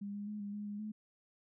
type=tone with pitch steps; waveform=sine; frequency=201.8 / 204.3 / 210.2 / 202.8 / 207.4 / 205.6 / 213.7 Hz; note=G#3 / G#3 / G#3 / G#3 / G#3 / G#3 / G#3; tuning=-49 / -28 / +21 / -41 / -2 / -17 / +50 cents; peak=-39 dBFS; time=0.01-0.92 s; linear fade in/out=10 ms; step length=130 ms; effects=none